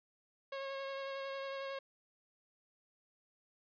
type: tone with vibrato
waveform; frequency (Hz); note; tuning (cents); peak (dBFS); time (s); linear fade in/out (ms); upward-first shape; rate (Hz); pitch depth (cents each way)
sawtooth; 545; C#5; -29; -36; 0.52-1.79; 5; sine; 11; 14
effects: resampled to 11025 Hz